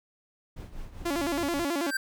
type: noise with tremolo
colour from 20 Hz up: brown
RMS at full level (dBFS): -38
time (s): 0.56-1.65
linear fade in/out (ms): 10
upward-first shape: triangle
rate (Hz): 5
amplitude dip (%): 75
type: tone with vibrato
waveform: sawtooth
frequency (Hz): 311.1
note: D#4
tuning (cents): 0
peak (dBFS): -23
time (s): 1.05-1.91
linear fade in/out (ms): 10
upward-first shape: square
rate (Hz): 9.2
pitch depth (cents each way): 170
type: tone with exponential growth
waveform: square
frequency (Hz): 1571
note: G6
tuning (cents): +3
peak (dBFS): -24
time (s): 1.76-1.97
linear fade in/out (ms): 5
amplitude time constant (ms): 45
effects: none